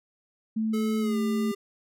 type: tone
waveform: sine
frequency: 220 Hz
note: A3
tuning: in tune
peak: -24 dBFS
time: 0.56-1.52 s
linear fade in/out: 10 ms
type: tone with pitch glide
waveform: square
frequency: 431 to 399.8 Hz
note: A4 to G4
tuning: -36 to +34 cents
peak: -32 dBFS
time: 0.73-1.55 s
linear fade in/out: 10 ms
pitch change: -130 cents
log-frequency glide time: 1-1.18 s
effects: none